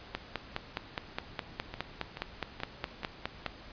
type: two click trains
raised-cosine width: 0.3 ms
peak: -16 / -23 dBFS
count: 17 / 5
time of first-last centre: 0.15-3.463 / 1.74-3.464 s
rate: 4.83 / 2.32 Hz
effects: pink hiss -50 dBFS RMS until 3.72 s + resampled to 11025 Hz